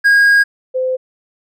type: tone pair in turn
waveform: triangle / sine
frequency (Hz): 1634 / 514.7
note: G#6 / C5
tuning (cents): -29 / -29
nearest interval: octave + minor sixth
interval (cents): 2000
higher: first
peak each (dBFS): -5 / -14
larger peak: first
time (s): 0.04-0.44 / 0.74-0.97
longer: first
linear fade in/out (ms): 20
effects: none